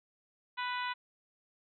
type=harmonic tone; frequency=494.7 Hz; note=B4; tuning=3 cents sharp; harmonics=2 / 3 / 4 / 5 / 6 / 7 / 8; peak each=-36 / -40 / -42 / -44 / -46 / -47 / -48 dBFS; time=0.57-0.94 s; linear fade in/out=20 ms; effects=none

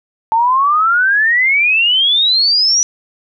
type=exponential sweep; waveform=sine; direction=up; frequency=880 to 5920 Hz; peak=-9 dBFS; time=0.32-2.83 s; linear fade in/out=0 ms; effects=none

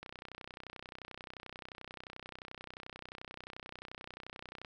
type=click train; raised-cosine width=0.3 ms; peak=-29 dBFS; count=146; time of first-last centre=0.03-4.648 s; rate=31.4 Hz; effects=none

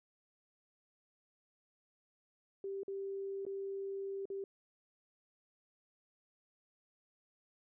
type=tone with dropouts; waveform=sine; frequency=392 Hz; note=G4; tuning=in tune; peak=-38 dBFS; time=2.64-4.44 s; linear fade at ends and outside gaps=2 ms; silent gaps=2.833-2.88 / 3.452-3.465 / 4.255-4.301 s; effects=none

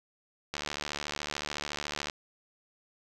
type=click train; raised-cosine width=0.2 ms; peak=-16 dBFS; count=116; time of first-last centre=0.54-2.098 s; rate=73.8 Hz; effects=none

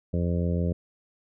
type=harmonic tone; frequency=86.5 Hz; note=F2; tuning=16 cents flat; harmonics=1 / 2 / 3 / 4 / 5 / 6 / 7; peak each=-26 / -27 / -36 / -38 / -36 / -36 / -40 dBFS; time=0.13-0.73 s; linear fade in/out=10 ms; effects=none

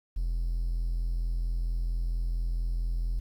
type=tone; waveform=triangle; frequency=42.2 Hz; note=E1; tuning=41 cents sharp; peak=-24 dBFS; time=0.16-3.2 s; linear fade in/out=10 ms; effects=tanh soft clip ceiling -20 dBFS + 10-bit

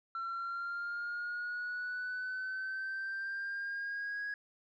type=linear sweep; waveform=sine; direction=up; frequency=1350 to 1661.2 Hz; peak=-34 dBFS; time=0.15-4.34 s; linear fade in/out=2 ms; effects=tanh soft clip ceiling -34 dBFS

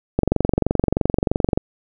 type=click train; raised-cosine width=2 ms; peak=-3 dBFS; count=33; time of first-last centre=0.19-1.575 s; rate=23.1 Hz; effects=none

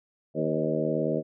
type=harmonic tone with a mistuned harmonic; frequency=78.2 Hz; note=D#2; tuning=9 cents sharp; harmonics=2 / 3 / 4 / 5 / 6 / 7 / 8; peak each=-32 / -32 / -32 / -32 / -32 / -32 / -32 dBFS; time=0.34-1.23 s; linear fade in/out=50 ms; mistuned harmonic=6; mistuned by=+36 cents; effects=none

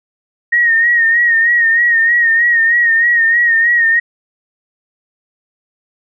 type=tone with vibrato; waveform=sine; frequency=1864.7 Hz; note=A#6; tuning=in tune; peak=-8 dBFS; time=0.52-4 s; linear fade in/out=10 ms; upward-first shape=sine; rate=3.2 Hz; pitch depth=52 cents each way; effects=none

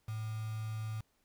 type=tone with quantisation; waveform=sine; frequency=109.4 Hz; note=A2; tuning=9 cents flat; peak=-36 dBFS; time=0.08-1.01 s; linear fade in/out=5 ms; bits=8; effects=pink hiss -75 dBFS RMS until 1.24 s

